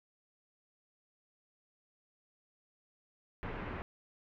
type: low-pass noise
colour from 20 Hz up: pink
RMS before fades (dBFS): -41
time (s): 3.43-3.82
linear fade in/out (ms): 0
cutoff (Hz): 2300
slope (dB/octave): 24
effects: none